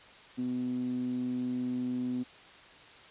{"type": "tone with band-pass filter", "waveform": "sawtooth", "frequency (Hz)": 125.1, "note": "B2", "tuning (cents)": 23, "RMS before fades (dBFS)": -33, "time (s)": [0.37, 2.24], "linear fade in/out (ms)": 20, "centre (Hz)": 260, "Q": 9.4, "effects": ["white hiss -53 dBFS RMS until 3.1 s", "resampled to 8000 Hz"]}